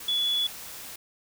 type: tone in noise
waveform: sine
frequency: 3416 Hz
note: G#7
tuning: 48 cents sharp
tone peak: -23 dBFS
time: 0.08-0.47 s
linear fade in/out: 5 ms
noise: white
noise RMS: -41 dBFS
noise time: 0-0.96 s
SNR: +15 dB
effects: none